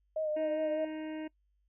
sine tone with vibrato, 618 Hz, D#5, 12 cents flat, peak -30 dBFS, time 0.16-0.85 s, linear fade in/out 5 ms, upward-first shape sine, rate 5 Hz, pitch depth 34 cents each way
harmonic tone, 311.5 Hz, D#4, 2 cents sharp, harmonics 1 / 2 / 3 / 5 / 6 / 7 / 8 / 9, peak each -37 / -45 / -52 / -56 / -56 / -57 / -61 / -57 dBFS, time 0.36-1.28 s, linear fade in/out 10 ms
effects noise-tail reverb RT60 0.1 s tail -23 dB re dry + added 50 Hz sine -70 dBFS peak until 1.68 s

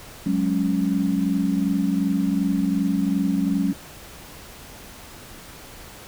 sine chord, F# suspended second, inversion none, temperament equal, 185 / 207.7 / 277.2 Hz, F#3 / G#3 / C#4, 0 / 0 / 0 cents, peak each -23 / -24 / -23 dBFS, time 0.26-3.73 s, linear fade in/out 5 ms, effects pink hiss -42 dBFS RMS until 6.07 s

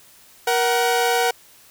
sawtooth tone pair together, 472.8 / 750.5 Hz, A#4 / F#5, +24 / +24 cents, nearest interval minor sixth, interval 800 cents, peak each -16 dBFS, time 0.47-1.31 s, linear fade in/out 5 ms, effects white hiss -50 dBFS RMS until 1.7 s

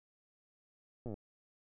slowing click train, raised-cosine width 2 ms, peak -30 dBFS, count 10, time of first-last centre 1.06-1.141 s, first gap 8 ms, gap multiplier 1.03, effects none

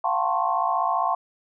sine tone cluster, 691 / 751 / 887 / 1045 / 1100 Hz, F5 / F#5 / A5 / C6 / C#6, -19 / +26 / +14 / -2 / -14 cents, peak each -27 dBFS, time 0.04-1.15 s, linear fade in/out 5 ms, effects none

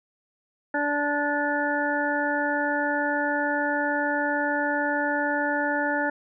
harmonic tone, 291.1 Hz, D4, 15 cents flat, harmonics 1 / 2 / 3 / 5 / 6, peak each -29 / -29 / -29 / -29 / -29 dBFS, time 0.74-6.1 s, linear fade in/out 5 ms, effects none

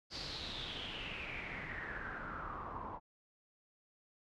pink noise with low-pass filter sweep, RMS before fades -44 dBFS, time 0.1-3 s, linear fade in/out 50 ms, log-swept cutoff 4800 to 930 Hz, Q 6.6, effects none

